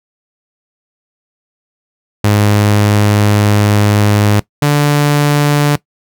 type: tone pair in turn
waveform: sawtooth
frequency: 103.83 / 146.12 Hz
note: G#2 / D3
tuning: 0 / -8 cents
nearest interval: tritone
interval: 592 cents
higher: second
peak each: -4 dBFS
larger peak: neither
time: 2.24-4.4 / 4.62-5.76 s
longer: first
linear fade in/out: 5 ms
effects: noise-tail reverb RT60 0.1 s tail -19 dB re dry